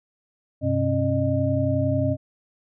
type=tone cluster; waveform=sine; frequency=97.3 / 128.4 / 271.8 / 611 Hz; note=G2 / C3 / C#4 / D#5; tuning=-12 / -32 / -34 / -32 cents; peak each=-25 dBFS; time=0.61-2.17 s; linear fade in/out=50 ms; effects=none